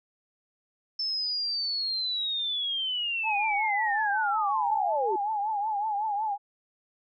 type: linear sweep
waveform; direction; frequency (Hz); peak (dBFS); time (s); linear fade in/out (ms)
sine; down; 5300 to 353; -27; 0.99-5.16; 5
type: tone with vibrato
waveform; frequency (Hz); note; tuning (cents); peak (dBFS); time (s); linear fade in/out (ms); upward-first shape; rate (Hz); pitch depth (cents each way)
sine; 842; G#5; +24; -26; 3.23-6.38; 50; triangle; 5.4; 110
effects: none